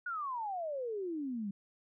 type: exponential sweep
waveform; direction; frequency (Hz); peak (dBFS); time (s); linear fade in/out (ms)
sine; down; 1480 to 192; -35; 0.06-1.51; 5
effects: none